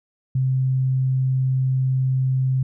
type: tone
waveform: sine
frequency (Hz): 130.81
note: C3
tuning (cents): 0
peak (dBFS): -17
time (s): 0.35-2.63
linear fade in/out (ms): 5
effects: none